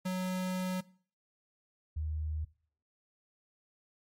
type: tone pair in turn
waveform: square / sine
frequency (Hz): 184.6 / 77.4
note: F#3 / D#2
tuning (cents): -4 / -9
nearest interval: octave + minor third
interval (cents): 1505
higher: first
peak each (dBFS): -32 / -32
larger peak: neither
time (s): 0.05-0.81 / 1.96-2.45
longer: first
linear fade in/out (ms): 10
effects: noise-tail reverb RT60 0.5 s tail -21 dB re dry + MP3 64 kbps